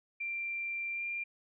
sine tone with pitch glide, 2365 to 2388 Hz, D7 to D7, +12 to +28 cents, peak -34 dBFS, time 0.2-1.24 s, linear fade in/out 10 ms, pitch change +16 cents, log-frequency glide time 0.92-1.03 s, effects none

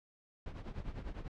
brown noise with tremolo, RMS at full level -39 dBFS, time 0.46-1.28 s, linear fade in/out 2 ms, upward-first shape triangle, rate 10 Hz, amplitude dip 85%, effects low-pass 4000 Hz 12 dB/octave

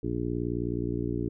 harmonic tone, 59.3 Hz, A#1, 30 cents sharp, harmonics 1 / 2 / 3 / 4 / 5 / 6 / 7, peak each -37 / -34 / -37 / -38 / -33 / -35 / -37 dBFS, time 0.03-1.29 s, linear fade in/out 5 ms, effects none

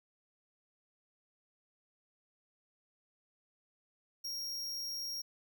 45% pulse tone, 5588 Hz, F8, in tune, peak -38 dBFS, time 4.24-5.22 s, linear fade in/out 10 ms, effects none

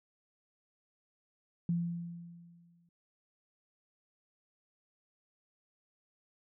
sine tone with exponential decay, 171.1 Hz, F3, 35 cents flat, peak -27 dBFS, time 1.69-2.89 s, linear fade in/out 2 ms, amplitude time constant 260 ms, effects none

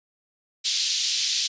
pink band-pass noise, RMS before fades -25 dBFS, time 0.64-1.48 s, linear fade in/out 20 ms, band 3500 to 6100 Hz, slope 24 dB/octave, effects resampled to 16000 Hz

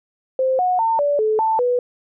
sine tone with pitch steps, 522 / 730 / 903 / 578 / 432.9 / 886 / 491.9 Hz, C5 / F#5 / A5 / D5 / A4 / A5 / B4, -4 / -24 / +45 / -28 / -28 / +12 / -7 cents, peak -15 dBFS, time 0.39-1.79 s, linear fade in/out 2 ms, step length 200 ms, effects none

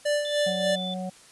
square tone with tremolo, 588 Hz, D5, 2 cents sharp, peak -22 dBFS, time 0.05-0.76 s, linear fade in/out 10 ms, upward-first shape sine, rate 3.4 Hz, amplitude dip 60%
sine tone, 3508 Hz, A7, 6 cents flat, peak -32 dBFS, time 0.25-0.94 s, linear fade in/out 2 ms
harmonic tone, 185 Hz, F#3, in tune, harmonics 1 / 3 / 4, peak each -31 / -36 / -37 dBFS, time 0.46-1.1 s, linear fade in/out 10 ms
effects white hiss -52 dBFS RMS until 1.31 s + resampled to 24000 Hz

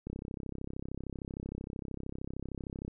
click train, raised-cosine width 3 ms, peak -26 dBFS, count 94, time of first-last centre 0.07-2.88 s, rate 33.1 Hz, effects none

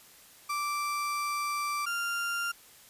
35% pulse tone pair in turn, 1171 / 1392.6 Hz, D6 / F6, -5 / -5 cents, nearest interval minor third, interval 300 cents, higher second, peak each -28 dBFS, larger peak neither, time 0.49-1.86 / 1.86-2.52 s, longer first, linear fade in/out 10 ms, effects white hiss -55 dBFS RMS until 2.89 s + resampled to 32000 Hz

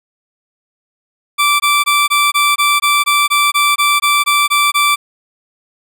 20% pulse tone bursts, 1167 Hz, D6, 11 cents flat, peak -5 dBFS, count 15, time 1.38-4.96 s, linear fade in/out 20 ms, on 220 ms, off 20 ms, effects none

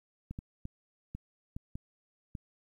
clicks, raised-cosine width 5 ms, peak -27 dBFS, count 7, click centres 0.31 / 0.389 / 0.654 / 1.15 / 1.565 / 1.755 / 2.352 s, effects 11-bit

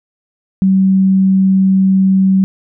sine tone, 191 Hz, G3, 45 cents flat, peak -7 dBFS, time 0.62-2.44 s, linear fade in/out 0 ms, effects none

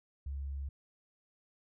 sine tone, 69.3 Hz, C#2, in tune, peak -36 dBFS, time 0.26-0.69 s, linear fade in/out 5 ms, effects none

